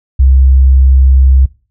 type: tone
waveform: sine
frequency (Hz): 66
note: C2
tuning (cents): +16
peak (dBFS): -3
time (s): 0.19-1.46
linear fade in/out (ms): 10
effects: noise-tail reverb RT60 0.4 s tail -21 dB re dry